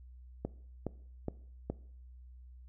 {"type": "click train", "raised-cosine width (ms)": 2, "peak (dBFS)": -21, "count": 4, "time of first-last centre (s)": [0.45, 1.7], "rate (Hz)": 2.4, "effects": ["noise-tail reverb RT60 0.6 s tail -20 dB re dry", "added 62 Hz sine -50 dBFS peak until 2.68 s"]}